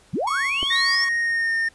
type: linear sweep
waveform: sine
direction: up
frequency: 103.83 to 5580 Hz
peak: -21 dBFS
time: 0.13-1.05 s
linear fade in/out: 10 ms
type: tone with tremolo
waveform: sawtooth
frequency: 1105 Hz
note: C#6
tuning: 6 cents flat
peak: -22 dBFS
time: 0.27-1.09 s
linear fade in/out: 5 ms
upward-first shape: square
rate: 2.2 Hz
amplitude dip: 40%
type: clicks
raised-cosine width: 2 ms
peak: -20 dBFS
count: 2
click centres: 0.628 / 0.631 s
type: tone with pitch glide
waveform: triangle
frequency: 1864.7 to 1821.1 Hz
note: A#6 to A#6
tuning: 0 to -41 cents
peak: -18 dBFS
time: 0.7-1.69 s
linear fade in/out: 10 ms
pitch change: -41 cents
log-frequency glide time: 1.19-1.55 s
effects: pink hiss -54 dBFS RMS until 1.74 s + resampled to 24000 Hz